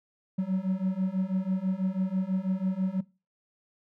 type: beating tone pair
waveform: triangle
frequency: 185 / 191.1 Hz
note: F#3 / G3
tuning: 0 / -44 cents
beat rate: 6.1 Hz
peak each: -27 dBFS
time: 0.38-3.01 s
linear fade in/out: 10 ms
effects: noise-tail reverb RT60 0.3 s tail -21 dB re dry